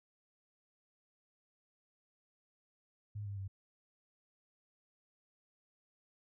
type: tone with pitch steps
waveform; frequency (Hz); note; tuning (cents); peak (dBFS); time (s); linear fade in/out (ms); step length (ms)
sine; 103.83 / 100.29 / 96.88; G#2 / G2 / G2; 0 / +40 / -20; -39; 3.15-3.48; 10; 110
effects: none